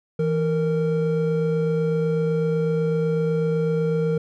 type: tone pair together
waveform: triangle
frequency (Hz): 163.2 / 461.6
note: E3 / A#4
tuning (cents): -17 / -17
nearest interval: octave + tritone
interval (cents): 1800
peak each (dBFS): -20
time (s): 0.19-4.18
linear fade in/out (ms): 5
effects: none